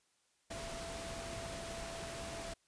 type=tone in noise; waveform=sine; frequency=669 Hz; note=E5; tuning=25 cents sharp; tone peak=-46 dBFS; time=0.5-2.54 s; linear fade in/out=10 ms; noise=pink; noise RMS=-45 dBFS; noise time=0.5-2.54 s; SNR=-4 dB; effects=white hiss -75 dBFS RMS until 2.67 s + resampled to 22050 Hz